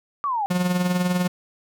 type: exponential sweep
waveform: sine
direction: down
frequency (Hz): 1185 to 773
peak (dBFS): -21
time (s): 0.24-0.46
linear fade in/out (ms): 0
type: tone with tremolo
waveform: 45% pulse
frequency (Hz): 179.6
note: F3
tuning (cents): +49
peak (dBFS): -17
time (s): 0.5-1.28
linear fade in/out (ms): 10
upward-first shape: triangle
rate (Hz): 20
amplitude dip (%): 60
effects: none